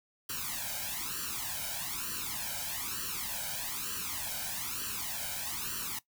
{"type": "noise with flanger", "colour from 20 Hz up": "white", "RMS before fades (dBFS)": -37, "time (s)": [0.29, 5.99], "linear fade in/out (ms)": 5, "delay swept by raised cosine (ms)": [0.68, 1.32], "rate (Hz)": 1.1, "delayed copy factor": 1, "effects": ["noise-tail reverb RT60 0.1 s tail -18 dB re dry"]}